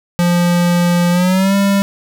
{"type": "tone with pitch glide", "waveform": "square", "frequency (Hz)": [174.61, 198.27], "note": ["F3", "G3"], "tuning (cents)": [0, 20], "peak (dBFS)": -11, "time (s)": [0.19, 1.82], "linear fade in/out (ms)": 0, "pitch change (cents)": 220, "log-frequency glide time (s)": [1.11, 1.55], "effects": []}